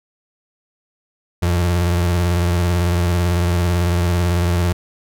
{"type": "tone with vibrato", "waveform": "35% pulse", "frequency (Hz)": 87.31, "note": "F2", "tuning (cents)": 0, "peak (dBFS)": -13, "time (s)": [1.42, 4.73], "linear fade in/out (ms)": 10, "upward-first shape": "triangle", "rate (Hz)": 18, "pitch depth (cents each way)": 62, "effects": []}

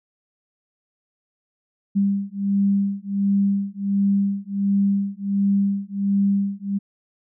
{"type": "beating tone pair", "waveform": "sine", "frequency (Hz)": [198.1, 199.5], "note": ["G3", "G3"], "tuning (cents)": [18, 31], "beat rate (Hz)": 1.4, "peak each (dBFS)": -21, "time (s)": [1.95, 6.79], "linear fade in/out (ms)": 20, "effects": []}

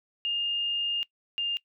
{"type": "tone pair in turn", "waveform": "sine", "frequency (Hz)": [2823, 2809], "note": ["F7", "F7"], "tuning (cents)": [18, 9], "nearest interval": "unison", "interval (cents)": 9, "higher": "first", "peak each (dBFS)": -26, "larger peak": "neither", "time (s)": [[0.25, 1.03], [1.38, 1.57]], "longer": "first", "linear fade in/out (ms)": 0, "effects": ["noise-tail reverb RT60 0.1 s tail -22 dB re dry"]}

